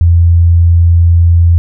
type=tone; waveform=sine; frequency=85 Hz; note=F2; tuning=46 cents flat; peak=-3 dBFS; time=0.01-1.58 s; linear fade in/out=0 ms; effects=none